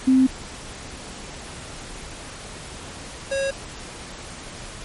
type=tone pair in turn; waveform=sine / square; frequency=260.9 / 546 Hz; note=C4 / C#5; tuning=-5 / -26 cents; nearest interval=octave + minor second; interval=1279 cents; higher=second; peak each=-12 / -22 dBFS; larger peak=first; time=0.07-0.27 / 3.31-3.51 s; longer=neither; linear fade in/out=10 ms; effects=pink hiss -37 dBFS RMS until 4.84 s + MP3 48 kbps